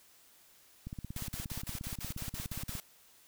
click train, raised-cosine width 5 ms, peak -28 dBFS, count 33, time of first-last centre 0.87-2.752 s, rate 17 Hz
white noise bursts, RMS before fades -43 dBFS, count 10, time 1.16-2.801 s, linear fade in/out 2 ms, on 120 ms, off 49 ms
effects white hiss -62 dBFS RMS until 3.27 s

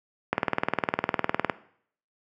click train, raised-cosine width 0.5 ms, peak -7 dBFS, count 24, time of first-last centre 0.33-1.498 s, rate 19.7 Hz, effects noise-tail reverb RT60 0.6 s tail -17 dB re dry + high-pass 150 Hz 12 dB/octave

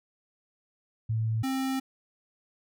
sine / square tone pair in turn, 111.4 / 265 Hz, A2 / C4, +22 / +22 cents, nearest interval octave + minor third, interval 1500 cents, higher second, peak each -25 / -28 dBFS, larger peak first, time 1.09-1.43 / 1.43-1.8 s, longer second, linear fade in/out 10 ms, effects none

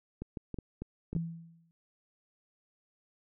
clicks, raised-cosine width 3 ms, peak -25 dBFS, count 7, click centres 0.22 / 0.372 / 0.543 / 0.587 / 0.82 / 1.13 / 1.164 s
sine tone with exponential decay, 166.2 Hz, E3, 15 cents sharp, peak -28 dBFS, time 1.15-1.71 s, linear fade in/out 0 ms, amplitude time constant 120 ms
effects none

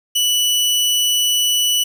sawtooth tone, 2960 Hz, F#7, in tune, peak -11 dBFS, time 0.15-1.84 s, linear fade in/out 10 ms, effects 8-bit

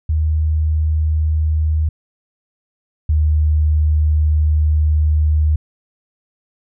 sine tone pair in turn, 77.78 / 76.53 Hz, D#2 / D#2, 0 / -28 cents, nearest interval unison, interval 28 cents, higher first, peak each -13 / -11 dBFS, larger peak second, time 0.09-1.89 / 3.09-5.56 s, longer second, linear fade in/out 5 ms, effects none

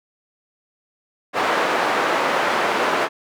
white band-pass noise, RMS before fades -20 dBFS, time 1.33-3.09 s, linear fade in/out 50 ms, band 360 to 1300 Hz, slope 12 dB/octave, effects none

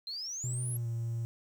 sine exponential sweep, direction up, 4084 to 11490 Hz, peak -36 dBFS, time 0.07-0.77 s, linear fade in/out 2 ms
triangle tone with pitch glide, 123.47 to 115.87 Hz, B2 to A#2, 0 to -10 cents, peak -29 dBFS, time 0.44-1.25 s, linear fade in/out 0 ms, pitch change -110 cents, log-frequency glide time 0.65-0.88 s
effects tanh soft clip ceiling -27 dBFS + 10-bit

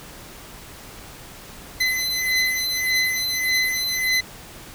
25% pulse beating tone pair, 2028 / 2029.7 Hz, B6 / B6, +45 / +47 cents, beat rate 1.7 Hz, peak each -20 / -19 dBFS, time 1.8-4.21 s, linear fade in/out 10 ms, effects pink hiss -41 dBFS RMS until 4.74 s

